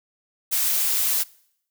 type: noise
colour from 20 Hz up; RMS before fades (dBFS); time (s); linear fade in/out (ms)
blue; -22; 0.51-1.24; 20
effects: noise-tail reverb RT60 0.7 s tail -23 dB re dry